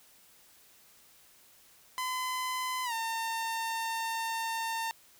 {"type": "tone with pitch glide", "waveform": "sawtooth", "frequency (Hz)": [1018, 906.9], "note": ["C6", "A#5"], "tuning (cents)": [-48, -48], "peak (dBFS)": -28, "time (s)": [1.98, 4.91], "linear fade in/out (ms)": 0, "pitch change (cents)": -200, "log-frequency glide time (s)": [2.84, 2.93], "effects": ["white hiss -60 dBFS RMS until 5.19 s"]}